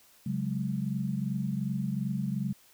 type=chord; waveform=sine; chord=C# suspended fourth; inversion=none; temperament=equal with one note detuned; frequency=137 / 185 / 207.7 Hz; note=C#3 / F#3 / G#3; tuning=-20 / 0 / 0 cents; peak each=-33 dBFS; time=0.26-2.53 s; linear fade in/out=5 ms; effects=white hiss -60 dBFS RMS until 2.73 s